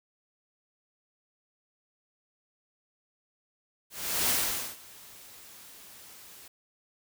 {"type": "noise with ADSR envelope", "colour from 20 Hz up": "white", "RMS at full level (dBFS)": -26, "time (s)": [3.9, 6.48], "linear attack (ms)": 390, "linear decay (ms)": 470, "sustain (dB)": -24, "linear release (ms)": 4, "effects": []}